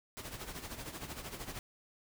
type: noise with tremolo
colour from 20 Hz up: pink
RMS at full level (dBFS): -42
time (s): 0.17-1.59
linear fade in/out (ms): 0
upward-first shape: sine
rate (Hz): 13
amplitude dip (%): 65
effects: none